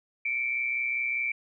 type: tone pair together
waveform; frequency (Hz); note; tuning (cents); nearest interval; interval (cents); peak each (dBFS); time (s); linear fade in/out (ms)
sine; 2210 / 2335; C#7 / D7; -6 / -11; minor second; 95; -34 / -27; 0.25-1.32; 5
effects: none